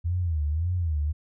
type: tone with vibrato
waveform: sine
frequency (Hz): 81.7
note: E2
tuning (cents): -15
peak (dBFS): -23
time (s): 0.04-1.13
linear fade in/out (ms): 20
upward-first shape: sine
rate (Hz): 1.8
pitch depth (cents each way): 180
effects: none